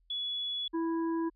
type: tone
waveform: sine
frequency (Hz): 3397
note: G#7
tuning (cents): +38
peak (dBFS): -32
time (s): 0.1-0.68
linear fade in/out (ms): 5
type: harmonic tone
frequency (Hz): 329.6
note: E4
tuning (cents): 0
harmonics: 1 / 3 / 5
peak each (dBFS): -29 / -39 / -50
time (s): 0.73-1.3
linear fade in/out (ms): 20
effects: added 42 Hz sine -65 dBFS peak until 1.35 s